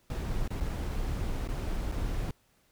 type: noise with dropouts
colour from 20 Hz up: brown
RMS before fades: -32 dBFS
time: 0.1-2.31 s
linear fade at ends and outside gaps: 2 ms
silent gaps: 0.478-0.504 / 0.603-0.607 / 1.476-1.487 / 1.917-1.921 s
effects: pink hiss -68 dBFS RMS until 2.71 s